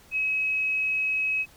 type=tone; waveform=sine; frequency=2556 Hz; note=D#7; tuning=46 cents sharp; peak=-23 dBFS; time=0.11-1.46 s; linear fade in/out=50 ms; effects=pink hiss -54 dBFS RMS until 1.56 s